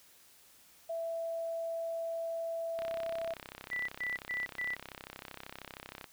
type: tone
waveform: sine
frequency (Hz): 663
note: E5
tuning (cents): +10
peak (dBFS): -34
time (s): 0.89-3.34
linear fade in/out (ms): 10
type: click train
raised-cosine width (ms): 0.3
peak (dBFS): -27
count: 108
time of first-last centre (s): 2.79-6.042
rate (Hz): 32.9
type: tone bursts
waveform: sine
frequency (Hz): 1975.5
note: B6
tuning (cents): 0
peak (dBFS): -33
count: 4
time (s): 3.71-4.75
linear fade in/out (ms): 10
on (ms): 170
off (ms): 120
effects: white hiss -61 dBFS RMS until 6.12 s